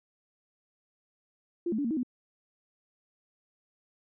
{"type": "tone with pitch steps", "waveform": "sine", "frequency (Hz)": [344.7, 217.5, 287.4, 231.1, 316.3, 249.7], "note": ["F4", "A3", "D4", "A#3", "D#4", "B3"], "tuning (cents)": [-23, -20, -37, -15, 29, 19], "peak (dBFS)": -27, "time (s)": [1.66, 2.032], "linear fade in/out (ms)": 5, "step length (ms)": 62, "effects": []}